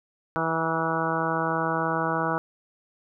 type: harmonic tone with a mistuned harmonic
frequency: 163 Hz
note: E3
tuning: 19 cents flat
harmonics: 1 / 2 / 3 / 4 / 5 / 6 / 7 / 8 / 9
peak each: -32 / -32 / -32 / -32 / -32 / -32 / -32 / -32 / -32 dBFS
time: 0.36-2.38 s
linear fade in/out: 0 ms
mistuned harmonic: 6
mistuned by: -19 cents
effects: none